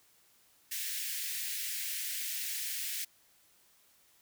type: high-pass noise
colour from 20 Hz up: white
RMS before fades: -37 dBFS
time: 0.71-3.05 s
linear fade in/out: 10 ms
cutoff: 1700 Hz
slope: 48 dB/octave
effects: white hiss -66 dBFS RMS until 4.21 s